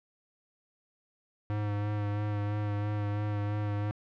square tone with vibrato, 103.8 Hz, G#2, in tune, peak -30 dBFS, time 1.5-3.91 s, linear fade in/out 0 ms, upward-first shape sine, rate 3 Hz, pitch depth 21 cents each way, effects low-pass 2000 Hz 12 dB/octave

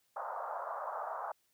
pink band-pass noise, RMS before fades -40 dBFS, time 0.16-1.32 s, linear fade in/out 5 ms, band 590 to 1300 Hz, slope 48 dB/octave, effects white hiss -75 dBFS RMS until 1.53 s

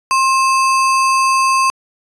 sine tone with sample-and-hold, 1063 Hz, C6, 27 cents sharp, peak -10 dBFS, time 0.11-1.7 s, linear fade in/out 0 ms, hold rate 3675 Hz, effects resampled to 22050 Hz

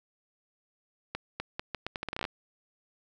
accelerating click train, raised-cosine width 0.3 ms, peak -17 dBFS, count 15, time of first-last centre 1.15-2.251 s, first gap 250 ms, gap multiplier 0.78, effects none

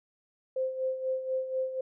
sine tone with tremolo, 521 Hz, C5, 7 cents flat, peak -26 dBFS, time 0.56-1.81 s, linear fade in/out 5 ms, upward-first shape sine, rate 4.1 Hz, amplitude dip 65%, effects none

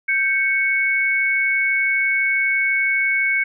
sine tone pair together, 1568 / 2217 Hz, G6 / C#7, 0 / 0 cents, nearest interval tritone, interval 600 cents, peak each -22 / -17 dBFS, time 0.08-3.44 s, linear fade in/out 10 ms, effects none

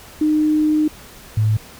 sine tone pair in turn, 306.1 / 107.97 Hz, D#4 / A2, -28 / -32 cents, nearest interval octave + tritone, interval 1804 cents, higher first, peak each -13 dBFS, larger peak neither, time 0.21-0.88 / 1.37-1.57 s, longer first, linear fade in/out 5 ms, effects pink hiss -41 dBFS RMS until 1.79 s

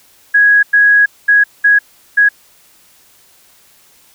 sine tone bursts at uneven times, 1661.2 Hz, G#6, in tune, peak -5 dBFS, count 5, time 0.34-0.63 / 0.73-1.06 / 1.28-1.44 / 1.64-1.79 / 2.17-2.29 s, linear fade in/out 10 ms, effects white hiss -48 dBFS RMS until 4.14 s

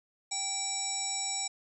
harmonic tone with a mistuned harmonic, 784 Hz, G5, in tune, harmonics 1 / 3 / 5 / 7 / 9 / 10, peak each -41 / -43 / -40 / -39 / -40 / -34 dBFS, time 0.31-1.48 s, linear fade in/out 10 ms, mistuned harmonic 3, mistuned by -29 cents, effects none

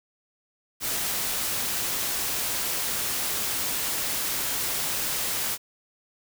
white noise, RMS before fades -28 dBFS, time 0.8-5.58 s, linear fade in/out 50 ms, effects none

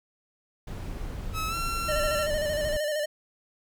brown noise, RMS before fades -34 dBFS, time 0.67-2.77 s, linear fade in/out 5 ms
sawtooth tone with pitch glide, 1291 to 1358.3 Hz, E6 to F6, -37 to -49 cents, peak -26 dBFS, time 1.33-2.28 s, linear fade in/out 50 ms, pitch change +88 cents, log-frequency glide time 1.48-1.55 s
square tone with vibrato, 601 Hz, D5, 40 cents sharp, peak -27 dBFS, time 1.88-3.06 s, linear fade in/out 10 ms, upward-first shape square, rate 13 Hz, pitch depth 40 cents each way
effects none

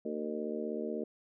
harmonic tone with a mistuned harmonic, 76.3 Hz, D#2, 33 cents flat, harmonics 3 / 4 / 5 / 6 / 7 / 8, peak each -39 / -42 / -40 / -39 / -50 / -43 dBFS, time 0.05-1.04 s, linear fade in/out 5 ms, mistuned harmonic 7, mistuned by -34 cents, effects none

